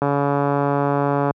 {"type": "click train", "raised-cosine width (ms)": 1, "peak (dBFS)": -6, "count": 184, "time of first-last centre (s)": [0.02, 1.309], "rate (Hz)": 142, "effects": ["high-pass 80 Hz 12 dB/octave"]}